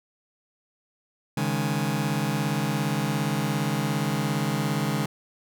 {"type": "chord", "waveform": "sawtooth", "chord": "C# suspended second", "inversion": "none", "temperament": "just", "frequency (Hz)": [138.59, 155.92, 207.9], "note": ["C#3", "D#3", "G#3"], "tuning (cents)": [0, 4, 2], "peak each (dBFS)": -24, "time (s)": [1.37, 5.06], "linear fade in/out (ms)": 5, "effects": []}